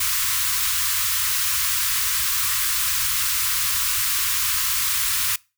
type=band-stop noise; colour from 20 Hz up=white; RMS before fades=-22 dBFS; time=0-5.36 s; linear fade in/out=5 ms; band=120 to 1000 Hz; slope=96 dB/octave; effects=noise-tail reverb RT60 0.3 s tail -24 dB re dry